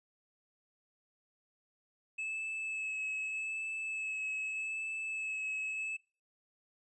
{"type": "tone with vibrato", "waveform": "triangle", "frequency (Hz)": 2600, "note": "E7", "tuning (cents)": -24, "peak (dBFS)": -34, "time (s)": [2.18, 5.97], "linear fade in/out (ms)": 10, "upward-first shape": "sine", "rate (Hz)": 0.82, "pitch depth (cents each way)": 17, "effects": ["noise-tail reverb RT60 0.3 s tail -18 dB re dry", "resampled to 24000 Hz"]}